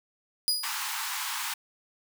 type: tone with exponential decay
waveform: sawtooth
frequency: 4920 Hz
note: D#8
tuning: 20 cents flat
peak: -18 dBFS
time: 0.48-0.89 s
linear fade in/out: 0 ms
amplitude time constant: 89 ms
type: high-pass noise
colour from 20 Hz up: pink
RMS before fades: -33 dBFS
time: 0.63-1.54 s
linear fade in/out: 5 ms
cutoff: 820 Hz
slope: 96 dB/octave
effects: none